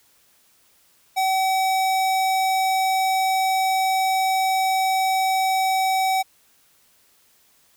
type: tone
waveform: square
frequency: 761 Hz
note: F#5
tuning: 48 cents sharp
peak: -19 dBFS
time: 1.16-6.23 s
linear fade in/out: 20 ms
effects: white hiss -59 dBFS RMS until 7.76 s